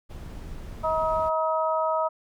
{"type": "noise", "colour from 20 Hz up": "brown", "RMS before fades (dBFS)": -38, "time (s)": [0.09, 1.3], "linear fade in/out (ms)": 20}
{"type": "harmonic tone", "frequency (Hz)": 317.9, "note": "D#4", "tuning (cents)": 37, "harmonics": [2, 3, 4], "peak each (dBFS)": [-25, -27, -28], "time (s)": [0.83, 2.09], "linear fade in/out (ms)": 20}
{"effects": []}